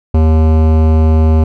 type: tone with hard clipping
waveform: sine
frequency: 79.1 Hz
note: D#2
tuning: 29 cents sharp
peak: -8 dBFS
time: 0.14-1.44 s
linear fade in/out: 5 ms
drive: 17 dB
effects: none